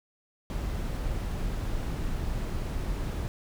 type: noise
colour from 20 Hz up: brown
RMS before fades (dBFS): -31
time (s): 0.5-3.28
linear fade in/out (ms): 0
effects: none